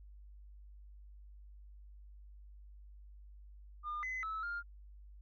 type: tone with pitch steps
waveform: sine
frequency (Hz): 1209 / 2031 / 1303 / 1404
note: D6 / B6 / E6 / F6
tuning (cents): +50 / +48 / -20 / +9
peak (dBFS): -36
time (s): 3.83-4.63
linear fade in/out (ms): 50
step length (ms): 200
effects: tanh soft clip ceiling -34 dBFS + added 50 Hz sine -52 dBFS peak until 5.21 s